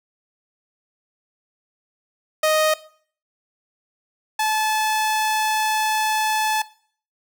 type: tone pair in turn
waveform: sawtooth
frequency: 622.3 / 865.7 Hz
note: D#5 / A5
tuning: 0 / -28 cents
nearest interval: tritone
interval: 572 cents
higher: second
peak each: -12 / -15 dBFS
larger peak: first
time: 2.43-2.74 / 4.39-6.62 s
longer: second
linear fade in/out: 5 ms
effects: noise-tail reverb RT60 0.5 s tail -18 dB re dry